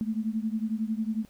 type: beating tone pair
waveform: sine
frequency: 215.9 / 226.9 Hz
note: A3 / A#3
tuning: -33 / -47 cents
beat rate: 11 Hz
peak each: -29 / -31 dBFS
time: 0.01-1.25 s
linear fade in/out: 0 ms
effects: pink hiss -61 dBFS RMS until 1.29 s